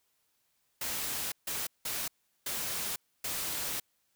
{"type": "noise bursts at uneven times", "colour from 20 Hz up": "white", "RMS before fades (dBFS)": -35, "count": 5, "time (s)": [[0.81, 1.32], [1.47, 1.67], [1.85, 2.08], [2.46, 2.96], [3.24, 3.8]], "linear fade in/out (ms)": 5, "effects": ["white hiss -75 dBFS RMS until 4.15 s"]}